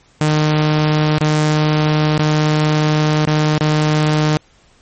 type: tone with dropouts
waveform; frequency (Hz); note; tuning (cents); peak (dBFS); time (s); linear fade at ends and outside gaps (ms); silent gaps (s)
sawtooth; 152.8; D#3; -31; -8; 0.21-4.37; 0; 1.182-1.209 / 2.18-2.192 / 3.254-3.272 / 3.58-3.609
effects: pink hiss -52 dBFS RMS until 4.81 s + MP3 32 kbps